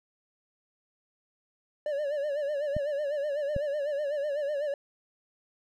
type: tone with vibrato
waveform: triangle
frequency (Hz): 580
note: D5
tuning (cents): -22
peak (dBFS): -26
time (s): 1.86-4.74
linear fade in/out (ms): 2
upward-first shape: sine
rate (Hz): 8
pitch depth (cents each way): 87
type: clicks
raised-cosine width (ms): 5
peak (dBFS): -20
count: 2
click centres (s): 2.766 / 3.564
effects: none